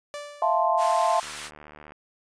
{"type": "tone with exponential decay", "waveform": "sawtooth", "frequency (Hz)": 584, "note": "D5", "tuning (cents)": -10, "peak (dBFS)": -28, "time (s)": [0.14, 0.93], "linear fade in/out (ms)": 0, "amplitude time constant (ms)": 170}
{"type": "chord", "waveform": "sine", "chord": "F major seventh", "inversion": "third", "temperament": "equal", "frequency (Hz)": [659.3, 698.5, 880, 1046.5], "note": ["E5", "F5", "A5", "C6"], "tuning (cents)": [0, 0, 0, 0], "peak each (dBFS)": -25, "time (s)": [0.42, 1.2], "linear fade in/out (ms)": 2}
{"type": "high-pass noise", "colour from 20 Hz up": "pink", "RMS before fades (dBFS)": -37, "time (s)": [0.77, 1.51], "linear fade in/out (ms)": 50, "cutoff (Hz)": 1100, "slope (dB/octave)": 24}
{"type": "click train", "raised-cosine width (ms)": 0.5, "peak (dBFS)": -29, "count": 53, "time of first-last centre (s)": [1.23, 1.921], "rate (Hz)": 75.3}
{"effects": ["resampled to 22050 Hz"]}